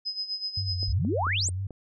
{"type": "tone with tremolo", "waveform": "sine", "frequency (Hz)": 5050, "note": "D#8", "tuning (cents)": 25, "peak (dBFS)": -27, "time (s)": [0.05, 0.93], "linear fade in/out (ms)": 20, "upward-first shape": "sine", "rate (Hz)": 8, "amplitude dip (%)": 75}
{"type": "tone with vibrato", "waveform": "sine", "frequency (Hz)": 94.1, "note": "F#2", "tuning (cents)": 30, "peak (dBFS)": -28, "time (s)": [0.57, 1.67], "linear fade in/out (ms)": 5, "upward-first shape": "sine", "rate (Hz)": 4, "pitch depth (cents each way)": 75}
{"type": "click train", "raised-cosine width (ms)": 2, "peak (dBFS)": -28, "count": 5, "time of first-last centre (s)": [0.83, 1.707], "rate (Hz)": 4.56}
{"type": "exponential sweep", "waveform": "sine", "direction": "up", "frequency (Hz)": [43.65, 9160], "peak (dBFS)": -25, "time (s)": [0.87, 1.5], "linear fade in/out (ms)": 20}
{"effects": []}